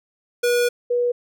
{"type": "tone pair in turn", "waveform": ["square", "sine"], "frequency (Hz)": [483.6, 485.5], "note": ["B4", "B4"], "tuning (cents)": [-36, -30], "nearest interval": "unison", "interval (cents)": 6, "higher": "second", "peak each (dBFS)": -17, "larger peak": "neither", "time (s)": [[0.43, 0.69], [0.9, 1.12]], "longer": "first", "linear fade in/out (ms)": 10, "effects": []}